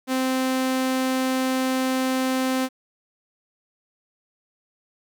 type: tone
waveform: sawtooth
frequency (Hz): 260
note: C4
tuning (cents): -11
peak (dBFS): -17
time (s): 0.07-2.69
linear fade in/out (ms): 50
effects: 9-bit